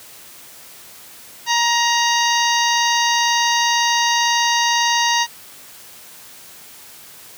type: harmonic tone with a mistuned harmonic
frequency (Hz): 942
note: A#5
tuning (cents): +18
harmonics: 1 / 2 / 3 / 4 / 5 / 6 / 7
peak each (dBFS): -18 / -21 / -23 / -24 / -25 / -26 / -26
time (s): 1.46-5.27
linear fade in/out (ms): 50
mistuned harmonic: 7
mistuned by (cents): -76
effects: white hiss -41 dBFS RMS until 7.37 s + high-pass 80 Hz 12 dB/octave